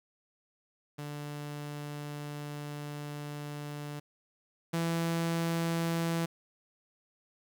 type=tone pair in turn; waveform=sawtooth; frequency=146.83 / 166.68 Hz; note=D3 / E3; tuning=0 / +19 cents; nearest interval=major second; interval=219 cents; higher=second; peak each=-34 / -25 dBFS; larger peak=second; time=0.98-4 / 4.73-6.26 s; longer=first; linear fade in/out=10 ms; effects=10-bit